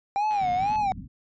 triangle tone with vibrato, 784 Hz, G5, in tune, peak -20 dBFS, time 0.16-0.92 s, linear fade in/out 0 ms, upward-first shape sine, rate 2.1 Hz, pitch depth 160 cents each way
click train, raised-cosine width 0.3 ms, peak -28 dBFS, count 48, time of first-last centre 0.31-0.758 s, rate 105 Hz
white low-pass noise, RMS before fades -40 dBFS, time 0.4-1.08 s, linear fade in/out 20 ms, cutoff 270 Hz, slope 96 dB/octave
effects resampled to 16000 Hz

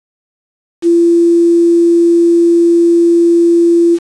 sine tone with quantisation, 340.2 Hz, F4, 45 cents flat, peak -5 dBFS, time 0.82-3.99 s, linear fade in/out 50 ms, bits 5, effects resampled to 22050 Hz

